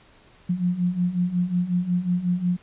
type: beating tone pair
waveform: sine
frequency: 174.61 / 180.11 Hz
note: F3 / F#3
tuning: 0 / -46 cents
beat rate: 5.5 Hz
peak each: -26 / -22 dBFS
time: 0.49-2.57 s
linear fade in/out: 10 ms
effects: pink hiss -54 dBFS RMS until 2.62 s + resampled to 8000 Hz